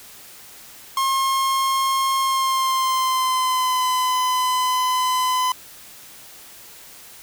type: tone with pitch glide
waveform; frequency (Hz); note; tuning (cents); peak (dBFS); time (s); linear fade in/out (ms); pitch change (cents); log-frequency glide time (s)
45% pulse; 1072 to 1012.4; C6 to B5; +42 to +43; -18; 0.97-5.52; 2; -99; 2.19-3.85
effects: white hiss -43 dBFS RMS until 7.22 s